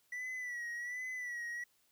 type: tone with vibrato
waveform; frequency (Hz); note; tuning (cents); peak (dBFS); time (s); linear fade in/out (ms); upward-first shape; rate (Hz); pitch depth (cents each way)
triangle; 1955; B6; -18; -37; 0.12-1.64; 5; sine; 1.3; 61
effects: white hiss -73 dBFS RMS until 1.91 s